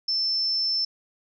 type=tone; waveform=sine; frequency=5310 Hz; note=E8; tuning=12 cents sharp; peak=-22 dBFS; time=0.08-0.85 s; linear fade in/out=5 ms; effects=none